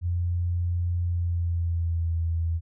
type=tone with pitch glide; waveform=sine; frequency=87.31 to 82.98 Hz; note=F2 to E2; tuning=0 to +12 cents; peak=-23 dBFS; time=0.01-2.61 s; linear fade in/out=50 ms; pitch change=-88 cents; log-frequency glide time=1.03-2.14 s; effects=none